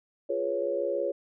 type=chord; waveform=sine; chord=C# dominant seventh; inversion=first; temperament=equal; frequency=349.2 / 415.3 / 493.9 / 554.4 Hz; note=E#4 / G#4 / B4 / C#5; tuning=0 / 0 / 0 / 0 cents; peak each=-34 / -33 / -34 / -29 dBFS; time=0.29-1.12 s; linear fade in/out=10 ms; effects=none